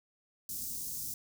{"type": "band-stop noise", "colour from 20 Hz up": "white", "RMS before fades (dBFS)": -39, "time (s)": [0.49, 1.14], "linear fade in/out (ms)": 2, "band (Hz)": [280, 5500], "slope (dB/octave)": 24, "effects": []}